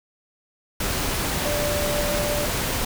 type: tone in noise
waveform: sine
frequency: 587.3 Hz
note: D5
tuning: in tune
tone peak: -25 dBFS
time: 1.45-2.46 s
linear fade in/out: 5 ms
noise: pink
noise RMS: -25 dBFS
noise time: 0.8-2.85 s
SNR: -3 dB
effects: none